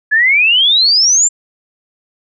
sine exponential sweep, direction up, 1682 to 7459 Hz, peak -7 dBFS, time 0.11-1.29 s, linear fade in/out 20 ms, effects none

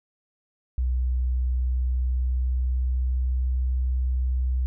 sine tone with pitch glide, 62.6 to 63.44 Hz, B1 to B1, +24 to +47 cents, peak -21 dBFS, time 0.78-4.66 s, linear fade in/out 0 ms, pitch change +23 cents, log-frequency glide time 1.42-3.59 s, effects none

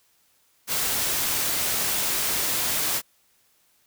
white noise, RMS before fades -25 dBFS, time 0.67-3.02 s, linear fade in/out 50 ms, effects white hiss -64 dBFS RMS until 3.86 s

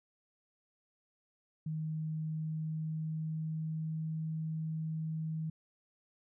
sine tone with pitch glide, 156.9 to 158.72 Hz, D#3 to D#3, +15 to +35 cents, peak -34 dBFS, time 1.66-5.5 s, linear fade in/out 5 ms, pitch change +20 cents, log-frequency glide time 2.13-4.16 s, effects none

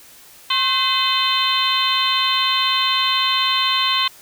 harmonic tone with a mistuned harmonic, 512 Hz, C5, 38 cents flat, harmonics 2 / 3 / 4 / 5 / 6 / 7 / 8, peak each -21 / -30 / -27 / -26 / -21 / -22 / -25 dBFS, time 0.5-4.08 s, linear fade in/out 5 ms, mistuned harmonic 2, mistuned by +75 cents, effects white hiss -45 dBFS RMS until 4.21 s

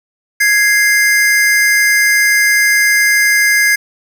square tone pair together, 1661.2 / 2093 Hz, G#6 / C7, 0 / 0 cents, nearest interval major third, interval 400 cents, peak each -12 dBFS, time 0.4-3.76 s, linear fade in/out 10 ms, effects none

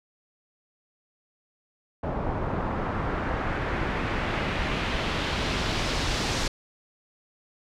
pink noise with low-pass filter sweep, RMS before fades -28 dBFS, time 2.03-6.48 s, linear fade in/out 5 ms, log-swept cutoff 850 to 5900 Hz, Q 1.2, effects none

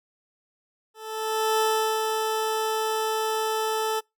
20% pulse tone with ADSR envelope, 438.4 Hz, A4, 6 cents flat, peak -15 dBFS, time 0.94-4.01 s, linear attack 650 ms, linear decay 410 ms, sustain -4 dB, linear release 24 ms, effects noise-tail reverb RT60 0.2 s tail -26 dB re dry

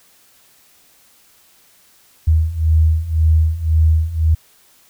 sine beating tone pair, 78.4 / 80.3 Hz, D#2 / E2, +14 / -45 cents, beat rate 1.9 Hz, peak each -16 / -13 dBFS, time 2.27-4.35 s, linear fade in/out 10 ms, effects white hiss -52 dBFS RMS until 4.89 s

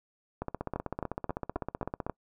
two click trains, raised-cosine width 1 ms, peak -18 / -19 dBFS, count 6 / 27, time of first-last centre 0.76-2.097 / 0.42-2.066 s, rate 3.74 / 15.8 Hz, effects noise-tail reverb RT60 0.1 s tail -25 dB re dry

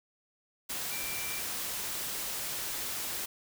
sine tone in noise, 2349 Hz, D7, in tune, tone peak -41 dBFS, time 0.91-1.4 s, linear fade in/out 10 ms, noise white, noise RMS -36 dBFS, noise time 0.69-3.26 s, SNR -8 dB, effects none

